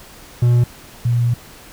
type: tone pair in turn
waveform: triangle / sine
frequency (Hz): 120.9 / 119.65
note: B2 / A#2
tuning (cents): -36 / +46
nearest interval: unison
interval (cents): 18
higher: first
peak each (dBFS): -8 / -13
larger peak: first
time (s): 0.42-0.64 / 1.05-1.34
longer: second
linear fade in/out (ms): 5
effects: pink hiss -41 dBFS RMS until 1.72 s